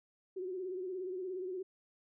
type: tone with vibrato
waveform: sine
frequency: 370 Hz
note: F#4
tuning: in tune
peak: -37 dBFS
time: 0.36-1.63 s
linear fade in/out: 10 ms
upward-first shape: sine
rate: 17 Hz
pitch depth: 66 cents each way
effects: none